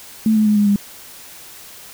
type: tone with pitch steps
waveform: sine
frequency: 219.3 / 214.9 / 210.6 / 206.4 / 202.3 Hz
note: A3 / A3 / G#3 / G#3 / G#3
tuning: -6 / -41 / +24 / -10 / -45 cents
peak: -11 dBFS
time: 0.26-0.76 s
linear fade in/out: 2 ms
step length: 100 ms
effects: white hiss -39 dBFS RMS until 1.93 s